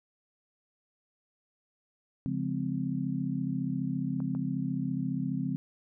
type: chord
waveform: sine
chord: Db major seventh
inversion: none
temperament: just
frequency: 138.59 / 173.24 / 207.9 / 259.9 Hz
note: Db3 / F3 / Ab3 / C4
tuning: 0 / -14 / +2 / -11 cents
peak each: -35 / -34 / -37 / -33 dBFS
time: 2.26-5.56 s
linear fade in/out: 0 ms
type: clicks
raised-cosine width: 1 ms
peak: -32 dBFS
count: 2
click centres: 4.203 / 4.35 s
effects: none